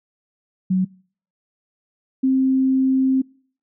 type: tone pair in turn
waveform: sine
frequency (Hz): 186.3 / 263.5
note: F#3 / C4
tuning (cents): +12 / +12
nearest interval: tritone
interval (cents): 600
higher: second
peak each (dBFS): -15 / -14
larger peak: second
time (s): 0.7-0.85 / 2.23-3.22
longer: second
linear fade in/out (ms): 10
effects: noise-tail reverb RT60 0.5 s tail -25 dB re dry